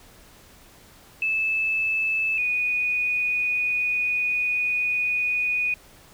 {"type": "tone pair in turn", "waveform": "sine", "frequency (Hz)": [2620, 2473], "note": ["E7", "D#7"], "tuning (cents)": [-11, -11], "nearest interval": "minor second", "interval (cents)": 100, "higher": "first", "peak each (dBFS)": -21, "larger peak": "neither", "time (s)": [[1.22, 2.38], [2.38, 5.74]], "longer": "second", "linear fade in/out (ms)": 2, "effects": ["pink hiss -51 dBFS RMS until 6.13 s"]}